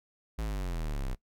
square exponential sweep, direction down, 56.9 to 30.54 Hz, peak -32 dBFS, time 0.38-1.15 s, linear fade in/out 10 ms, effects noise-tail reverb RT60 0.1 s tail -18 dB re dry

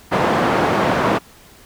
white band-pass noise, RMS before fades -17 dBFS, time 0.11-1.19 s, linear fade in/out 20 ms, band 120 to 960 Hz, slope 12 dB/octave, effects pink hiss -46 dBFS RMS until 1.65 s

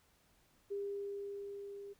sine tone with level ramp, 401.6 Hz, G4, 42 cents sharp, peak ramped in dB -36 to -46 dBFS, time 0.7-1.94 s, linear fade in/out 20 ms, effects pink hiss -71 dBFS RMS until 1.99 s

